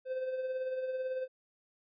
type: tone with tremolo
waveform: triangle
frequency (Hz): 517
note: C5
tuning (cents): -21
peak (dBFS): -29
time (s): 0.05-1.28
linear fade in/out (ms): 50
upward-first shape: triangle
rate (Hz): 18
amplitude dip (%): 50
effects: resampled to 11025 Hz